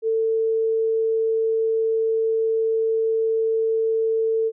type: tone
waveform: sine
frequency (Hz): 446.9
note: A4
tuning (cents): +27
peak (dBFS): -18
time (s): 0.02-4.52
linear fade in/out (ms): 50
effects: none